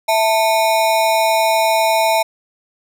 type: ring-modulated tone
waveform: square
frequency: 774 Hz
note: G5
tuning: 22 cents flat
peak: -10 dBFS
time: 0.08-2.23 s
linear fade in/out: 10 ms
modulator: 116 Hz
effects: none